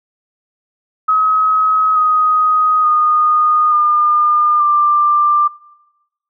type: tone with pitch steps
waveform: sine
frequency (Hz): 1274 / 1251.4 / 1229.2 / 1207.4 / 1185.9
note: D#6 / D#6 / D#6 / D6 / D6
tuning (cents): +41 / +10 / -21 / +48 / +16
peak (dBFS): -9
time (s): 1.08-5.48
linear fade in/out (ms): 10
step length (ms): 880
effects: noise-tail reverb RT60 1.0 s tail -21 dB re dry